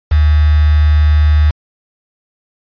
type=tone with quantisation; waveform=sine; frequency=75.6 Hz; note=D#2; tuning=49 cents flat; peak=-6 dBFS; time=0.11-1.51 s; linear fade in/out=10 ms; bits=4; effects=resampled to 11025 Hz